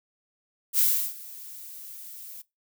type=noise with ADSR envelope; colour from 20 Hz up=violet; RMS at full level=-20 dBFS; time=0.73-2.42 s; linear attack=62 ms; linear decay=340 ms; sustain=-22 dB; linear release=10 ms; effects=noise-tail reverb RT60 0.2 s tail -20 dB re dry